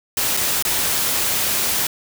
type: noise with dropouts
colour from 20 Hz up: white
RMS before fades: -20 dBFS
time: 0.17-1.87 s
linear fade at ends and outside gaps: 2 ms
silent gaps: 0.368-0.372 / 0.625-0.65 s
effects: none